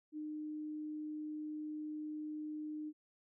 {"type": "tone", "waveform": "sine", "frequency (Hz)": 304.7, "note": "D#4", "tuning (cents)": -36, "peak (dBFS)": -40, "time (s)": [0.12, 2.93], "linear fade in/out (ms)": 50, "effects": []}